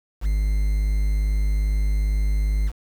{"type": "tone with quantisation", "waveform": "triangle", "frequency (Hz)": 51.2, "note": "G#1", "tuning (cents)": -24, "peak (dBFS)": -16, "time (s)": [0.21, 2.72], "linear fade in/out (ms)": 50, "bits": 7, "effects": []}